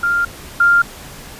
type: tone pair in turn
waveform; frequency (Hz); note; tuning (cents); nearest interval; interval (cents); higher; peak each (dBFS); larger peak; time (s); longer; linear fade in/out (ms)
sine; 1396.9 / 1396.9; F6 / F6; 0 / 0; unison; 0; neither; -13 / -8; second; 0.03-0.25 / 0.6-0.82; neither; 5
effects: pink hiss -35 dBFS RMS until 1.39 s + resampled to 32000 Hz